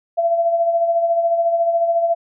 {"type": "tone with tremolo", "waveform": "sine", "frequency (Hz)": 675, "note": "E5", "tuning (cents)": 41, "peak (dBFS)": -12, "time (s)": [0.17, 2.15], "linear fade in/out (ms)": 20, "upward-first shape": "sine", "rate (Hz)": 14, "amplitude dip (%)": 50, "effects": []}